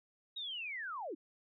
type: linear sweep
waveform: sine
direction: down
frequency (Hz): 3836 to 260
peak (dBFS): -39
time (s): 0.36-1.15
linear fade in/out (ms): 10
effects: none